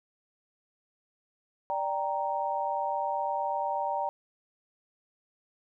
sine chord, G minor, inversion second, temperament equal, 587.3 / 784 / 932.3 Hz, D5 / G5 / Bb5, 0 / 0 / 0 cents, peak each -34 / -32 / -31 dBFS, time 1.7-4.09 s, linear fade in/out 0 ms, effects none

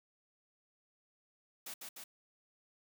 white noise with echo, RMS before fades -45 dBFS, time 1.66-1.74 s, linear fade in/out 5 ms, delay 150 ms, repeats 2, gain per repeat -2 dB, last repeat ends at 2.04 s, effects high-pass 200 Hz 12 dB/octave

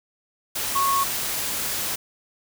sine tone in noise, 1100 Hz, C#6, 14 cents flat, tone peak -19 dBFS, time 0.75-1.04 s, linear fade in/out 10 ms, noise white, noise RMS -27 dBFS, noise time 0.55-1.96 s, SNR +5 dB, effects none

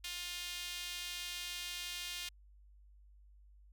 sawtooth tone with high-pass filter, 353.4 Hz, F4, 21 cents sharp, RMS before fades -43 dBFS, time 0.04-2.29 s, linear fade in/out 5 ms, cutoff 3000 Hz, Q 1.7, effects added 50 Hz sine -58 dBFS peak until 3.72 s

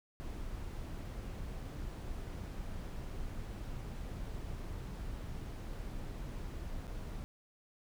brown noise with dropouts, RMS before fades -42 dBFS, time 0.2-7.24 s, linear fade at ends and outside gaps 0 ms, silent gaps 6.869-6.878 s, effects none

